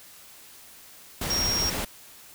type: tone in noise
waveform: sine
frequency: 5588 Hz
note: F8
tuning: in tune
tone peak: -24 dBFS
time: 1.3-1.7 s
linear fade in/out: 5 ms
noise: pink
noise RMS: -30 dBFS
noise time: 1.21-1.85 s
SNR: +3 dB
effects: white hiss -49 dBFS RMS until 2.34 s